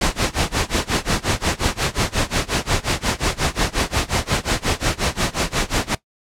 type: noise with tremolo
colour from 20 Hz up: pink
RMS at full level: -17 dBFS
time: 0.01-5.95 s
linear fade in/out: 5 ms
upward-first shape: sine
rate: 5.6 Hz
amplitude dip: 95%
effects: noise-tail reverb RT60 0.1 s tail -18 dB re dry + low-pass 8000 Hz 12 dB/octave